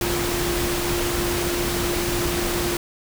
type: tone in noise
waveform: sine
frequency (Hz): 349.2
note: F4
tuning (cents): 0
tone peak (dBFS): -25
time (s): 0.01-2.77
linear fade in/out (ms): 2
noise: pink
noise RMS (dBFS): -25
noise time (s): 0.01-2.77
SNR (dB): -3
effects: none